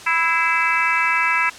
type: harmonic tone with a mistuned harmonic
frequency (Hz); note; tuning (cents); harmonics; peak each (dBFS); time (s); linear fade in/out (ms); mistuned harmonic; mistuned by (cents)
329.6; E4; 0; 3 / 4 / 5 / 6 / 7 / 8; -23 / -23 / -23 / -23 / -23 / -23; 0.06-1.5; 10; 6; +54
effects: white hiss -38 dBFS RMS until 1.58 s + low-pass 7000 Hz 12 dB/octave